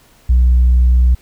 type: tone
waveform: sine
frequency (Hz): 61.74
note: B1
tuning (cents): 0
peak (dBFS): -5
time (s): 0.29-1.15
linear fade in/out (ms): 10
effects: tanh soft clip ceiling -5 dBFS + pink hiss -49 dBFS RMS until 1.21 s